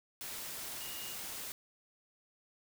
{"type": "tone in noise", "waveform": "sine", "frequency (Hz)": 2858, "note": "F7", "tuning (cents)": 39, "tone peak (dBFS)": -49, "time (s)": [0.81, 1.14], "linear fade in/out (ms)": 0, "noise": "white", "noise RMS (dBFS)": -43, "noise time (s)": [0.21, 1.52], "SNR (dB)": -9, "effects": []}